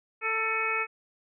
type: harmonic tone with a mistuned harmonic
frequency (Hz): 444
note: A4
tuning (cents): +16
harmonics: 1 / 2 / 3 / 4 / 5 / 6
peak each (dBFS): -36 / -38 / -31 / -36 / -31 / -31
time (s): 0.21-0.87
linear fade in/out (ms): 50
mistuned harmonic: 6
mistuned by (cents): -81
effects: none